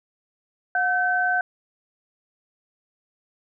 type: tone pair together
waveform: sine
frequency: 724 / 1534.1 Hz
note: F#5 / G6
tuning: -38 / -38 cents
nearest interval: octave + minor second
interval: 1300 cents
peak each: -23 / -21 dBFS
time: 0.75-1.41 s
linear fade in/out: 2 ms
effects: none